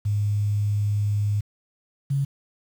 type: tone pair in turn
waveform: sine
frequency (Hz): 103.4 / 138.73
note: G#2 / C#3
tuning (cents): -7 / +2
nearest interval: perfect fourth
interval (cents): 509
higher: second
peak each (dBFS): -20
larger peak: neither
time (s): 0.05-1.41 / 2.1-2.25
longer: first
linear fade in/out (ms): 10
effects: 8-bit